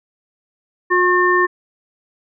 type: harmonic tone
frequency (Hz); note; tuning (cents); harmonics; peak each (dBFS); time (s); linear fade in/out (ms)
360; F#4; -47; 1 / 3 / 5; -16 / -16 / -16; 0.9-1.47; 20
effects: none

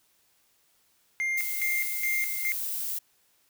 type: tone with tremolo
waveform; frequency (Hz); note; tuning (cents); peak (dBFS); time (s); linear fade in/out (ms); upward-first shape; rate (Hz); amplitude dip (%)
triangle; 2110; C7; +14; -24; 1.2-2.52; 0; square; 2.4; 70
type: noise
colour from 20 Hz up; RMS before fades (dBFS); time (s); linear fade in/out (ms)
violet; -32; 1.37-2.99; 10
effects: white hiss -67 dBFS RMS until 3.49 s

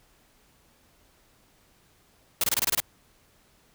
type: noise bursts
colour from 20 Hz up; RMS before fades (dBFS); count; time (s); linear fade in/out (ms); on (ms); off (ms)
white; -24; 8; 2.41-2.802; 2; 28; 24
effects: pink hiss -62 dBFS RMS until 3.74 s

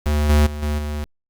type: tone with level steps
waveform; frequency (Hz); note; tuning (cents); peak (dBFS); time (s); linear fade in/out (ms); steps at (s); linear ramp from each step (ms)
square; 74.5; D2; +25; -17 / -12 / -27 / -20 / -24; 0.06-1.04; 0; 0.29 / 0.46 / 0.62 / 0.78; 10
effects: Opus 48 kbps

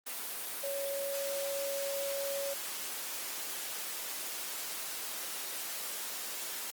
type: tone in noise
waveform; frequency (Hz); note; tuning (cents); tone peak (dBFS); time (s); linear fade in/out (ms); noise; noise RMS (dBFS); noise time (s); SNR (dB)
sine; 558; C#5; +11; -34; 0.63-2.54; 10; white; -39; 0.06-6.71; +2
effects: high-pass 300 Hz 12 dB/octave + Opus 24 kbps

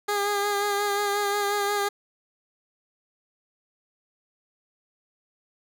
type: tone with vibrato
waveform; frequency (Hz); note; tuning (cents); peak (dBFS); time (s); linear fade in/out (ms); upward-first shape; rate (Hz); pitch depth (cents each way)
15% pulse; 407.5; G#4; -33; -17; 0.08-1.89; 10; sine; 5.6; 27
effects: none

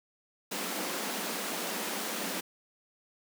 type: high-pass noise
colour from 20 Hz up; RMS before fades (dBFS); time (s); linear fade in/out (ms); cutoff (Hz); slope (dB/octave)
pink; -35; 0.51-2.41; 10; 180; 96
effects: none

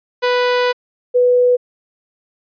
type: tone pair in turn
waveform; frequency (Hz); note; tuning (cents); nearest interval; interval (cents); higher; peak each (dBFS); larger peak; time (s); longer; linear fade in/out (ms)
sawtooth / sine; 493.9 / 493.9; B4 / B4; 0 / 0; unison; 0; neither; -9; neither; 0.22-0.73 / 1.14-1.57; first; 20
effects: resampled to 11025 Hz

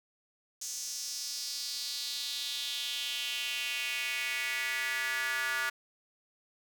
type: tone with high-pass filter sweep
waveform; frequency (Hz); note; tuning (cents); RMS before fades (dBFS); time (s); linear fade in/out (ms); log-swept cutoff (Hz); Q
square; 130.81; C3; 0; -35; 0.61-5.7; 10; 6300 to 1500; 3.6
effects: 9-bit

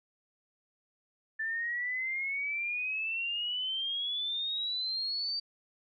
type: exponential sweep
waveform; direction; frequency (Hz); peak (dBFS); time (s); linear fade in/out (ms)
sine; up; 1760 to 4649; -31; 1.39-5.4; 10
effects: none

